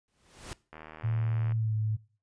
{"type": "noise with exponential growth", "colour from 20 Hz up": "pink", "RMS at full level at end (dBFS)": -39, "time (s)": [0.08, 0.53], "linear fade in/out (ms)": 0, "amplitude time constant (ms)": 96}
{"type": "click train", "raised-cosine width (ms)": 0.5, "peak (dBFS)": -30, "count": 63, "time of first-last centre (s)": [0.73, 1.521], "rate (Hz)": 78.4}
{"type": "tone with pitch glide", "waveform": "sine", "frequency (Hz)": [112.2, 108.38], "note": ["A2", "A2"], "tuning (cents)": [34, -26], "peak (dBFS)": -26, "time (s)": [1.03, 1.97], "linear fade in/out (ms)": 20, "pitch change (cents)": -60, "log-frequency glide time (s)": [1.55, 1.75]}
{"effects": ["noise-tail reverb RT60 0.4 s tail -21 dB re dry", "resampled to 22050 Hz"]}